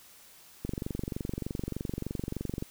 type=click train; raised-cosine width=3 ms; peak=-20 dBFS; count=47; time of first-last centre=0.65-2.624 s; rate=23.3 Hz; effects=white hiss -55 dBFS RMS until 2.7 s